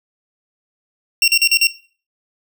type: tone bursts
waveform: 25% pulse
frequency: 2739 Hz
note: F7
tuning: 34 cents flat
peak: -6 dBFS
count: 5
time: 1.22-1.671 s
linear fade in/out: 2 ms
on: 59 ms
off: 39 ms
effects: noise-tail reverb RT60 0.4 s tail -17 dB re dry